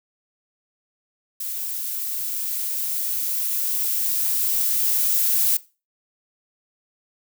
violet noise with level ramp, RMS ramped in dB -29 to -19 dBFS, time 1.4-5.57 s, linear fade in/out 5 ms, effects noise-tail reverb RT60 0.3 s tail -19 dB re dry

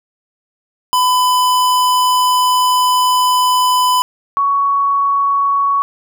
square / sine tone pair in turn, 1003 / 1118.1 Hz, B5 / C#6, +26 / +15 cents, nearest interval major second, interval 189 cents, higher second, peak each -11 dBFS, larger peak neither, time 0.93-4.02 / 4.37-5.82 s, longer first, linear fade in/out 0 ms, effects none

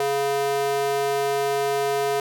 square tone with high-pass filter, 139.9 Hz, C#3, 16 cents sharp, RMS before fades -23 dBFS, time 0-2.2 s, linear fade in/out 2 ms, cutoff 520 Hz, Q 7.4, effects none

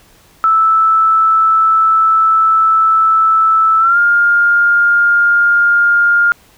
sine tone with pitch glide, 1315 to 1409.4 Hz, E6 to F6, -5 to +15 cents, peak -7 dBFS, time 0.44-6.32 s, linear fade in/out 0 ms, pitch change +120 cents, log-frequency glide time 3.79-3.98 s, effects pink hiss -47 dBFS RMS until 6.57 s

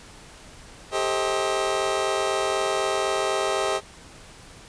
25% pulse chord, A half-diminished seventh, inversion third, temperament just, 396 / 440 / 528 / 633.6 Hz, G4 / A4 / C5 / Eb5, +18 / 0 / +16 / +31 cents, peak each -23 / -28 / -26 / -23 dBFS, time 0.91-3.81 s, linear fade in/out 50 ms, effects pink hiss -46 dBFS RMS until 4.68 s + resampled to 22050 Hz

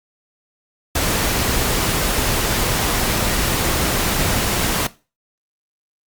pink noise, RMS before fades -19 dBFS, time 0.95-4.87 s, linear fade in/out 5 ms, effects noise-tail reverb RT60 0.3 s tail -18 dB re dry + Opus 48 kbps

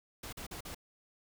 pink noise bursts, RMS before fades -44 dBFS, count 4, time 0.23-0.747 s, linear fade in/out 5 ms, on 97 ms, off 43 ms, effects none

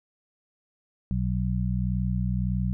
harmonic tone, 61.74 Hz, B1, in tune, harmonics 1 / 2 / 3, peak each -28 / -28 / -28 dBFS, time 1.11-2.73 s, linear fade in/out 0 ms, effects none

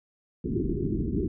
white low-pass noise, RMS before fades -28 dBFS, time 0.44-1.28 s, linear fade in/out 5 ms, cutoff 400 Hz, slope 96 dB/octave, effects none

